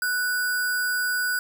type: tone with sample-and-hold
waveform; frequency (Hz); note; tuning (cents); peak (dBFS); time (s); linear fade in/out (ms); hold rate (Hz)
sine; 1480; F#6; 0; -22; 0.02-1.39; 2; 6300
effects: none